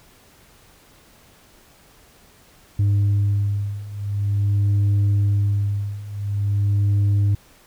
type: beating tone pair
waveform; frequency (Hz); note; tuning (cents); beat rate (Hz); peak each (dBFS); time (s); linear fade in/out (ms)
sine; 101 / 101.46; G#2 / G#2; -48 / -40; 0.46; -19 / -17; 2.79-7.35; 5
effects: tanh soft clip ceiling -14 dBFS + pink hiss -52 dBFS RMS until 7.66 s